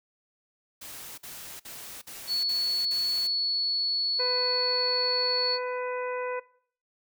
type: noise bursts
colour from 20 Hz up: white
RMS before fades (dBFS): -42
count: 6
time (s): 0.81-3.275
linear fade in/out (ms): 10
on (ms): 370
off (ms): 49
type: tone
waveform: sine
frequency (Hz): 4408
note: C#8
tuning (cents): -11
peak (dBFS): -25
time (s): 2.27-5.59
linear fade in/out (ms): 50
type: harmonic tone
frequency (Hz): 499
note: B4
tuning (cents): +18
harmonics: 1 / 2 / 3 / 4 / 5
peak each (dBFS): -30 / -36 / -40 / -42 / -44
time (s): 4.19-6.4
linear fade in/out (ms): 10
effects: noise-tail reverb RT60 0.6 s tail -22 dB re dry